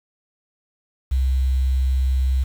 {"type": "tone with quantisation", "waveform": "sine", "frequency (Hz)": 65.41, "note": "C2", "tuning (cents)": 0, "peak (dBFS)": -16, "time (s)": [1.11, 2.44], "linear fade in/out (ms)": 10, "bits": 7, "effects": []}